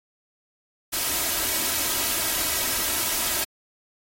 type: noise with comb filter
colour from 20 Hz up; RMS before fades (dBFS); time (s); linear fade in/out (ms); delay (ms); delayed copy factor
white; -25; 0.92-3.45; 20; 3.1; +0.5
effects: AAC 48 kbps